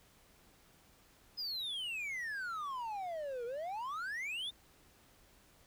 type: exponential two-way sweep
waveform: triangle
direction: down then up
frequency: 5110 to 461.4 to 3682 Hz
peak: -36 dBFS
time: 1.37-4.51 s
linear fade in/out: 20 ms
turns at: 3.45 s
effects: pink hiss -65 dBFS RMS until 5.66 s